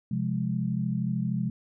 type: chord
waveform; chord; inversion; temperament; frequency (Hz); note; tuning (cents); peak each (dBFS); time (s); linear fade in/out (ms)
sine; F minor; second; equal; 130.81 / 174.61 / 207.7; C3 / F3 / Ab3; 0 / 0 / 0; -30; 0.11-1.5; 5
effects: none